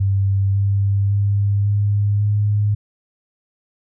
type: tone with pitch steps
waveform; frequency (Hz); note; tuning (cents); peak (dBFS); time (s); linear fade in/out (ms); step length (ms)
sine; 98 / 99.43 / 100.87 / 102.34 / 103.83; G2 / G2 / G2 / G#2 / G#2; 0 / +25 / +50 / -25 / 0; -14; 0-2.75; 10; 550
effects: none